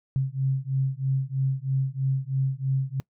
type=beating tone pair; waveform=sine; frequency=132.5 / 135.6 Hz; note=C3 / C#3; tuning=+22 / -38 cents; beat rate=3.1 Hz; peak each=-26 dBFS; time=0.16-3 s; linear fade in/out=0 ms; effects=noise-tail reverb RT60 0.1 s tail -23 dB re dry